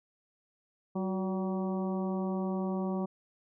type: harmonic tone with a mistuned harmonic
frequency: 190 Hz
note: F#3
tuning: 46 cents sharp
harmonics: 1 / 2 / 3 / 4 / 5 / 6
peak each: -31 / -37 / -41 / -43 / -45 / -47 dBFS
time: 0.95-3.06 s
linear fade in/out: 10 ms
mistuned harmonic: 2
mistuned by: -56 cents
effects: none